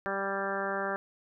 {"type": "harmonic tone with a mistuned harmonic", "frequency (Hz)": 196, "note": "G3", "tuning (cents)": 0, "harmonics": [1, 2, 3, 4, 5, 6, 7, 8, 9], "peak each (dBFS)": [-41, -37, -36, -38, -42, -39, -39, -37, -42], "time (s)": [0.06, 0.96], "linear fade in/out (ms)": 0, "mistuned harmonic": 8, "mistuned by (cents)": 18, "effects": []}